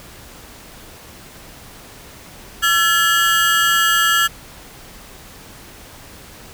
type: ring-modulated tone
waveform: 30% pulse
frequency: 1530 Hz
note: G6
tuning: 42 cents flat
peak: -7 dBFS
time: 2.62-4.28 s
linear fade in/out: 20 ms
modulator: 179 Hz
effects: pink hiss -40 dBFS RMS until 6.53 s